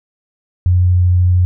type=tone with vibrato; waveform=sine; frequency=89.8 Hz; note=F2; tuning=49 cents sharp; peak=-8 dBFS; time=0.66-1.45 s; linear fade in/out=0 ms; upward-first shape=triangle; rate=13 Hz; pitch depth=10 cents each way; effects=none